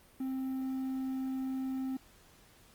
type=tone with quantisation; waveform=triangle; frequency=263.1 Hz; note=C4; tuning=10 cents sharp; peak=-31 dBFS; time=0.2-1.97 s; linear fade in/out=5 ms; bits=10; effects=pink hiss -61 dBFS RMS until 2.74 s + Opus 32 kbps